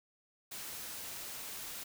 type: noise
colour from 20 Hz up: white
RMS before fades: -44 dBFS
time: 0.51-1.84 s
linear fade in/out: 10 ms
effects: none